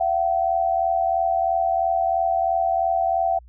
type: tone pair together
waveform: sine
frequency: 678 / 761 Hz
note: E5 / F#5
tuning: +49 / +48 cents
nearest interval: major second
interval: 199 cents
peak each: -21 dBFS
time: 0-3.39 s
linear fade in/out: 10 ms
effects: added 60 Hz sine -44 dBFS peak until 3.48 s